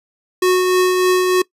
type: tone with tremolo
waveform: square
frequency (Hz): 366.9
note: F#4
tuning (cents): -15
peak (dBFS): -11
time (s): 0.42-1.42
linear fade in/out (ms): 5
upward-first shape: triangle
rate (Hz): 3.3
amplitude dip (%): 35
effects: noise-tail reverb RT60 0.1 s tail -21 dB re dry + resampled to 32000 Hz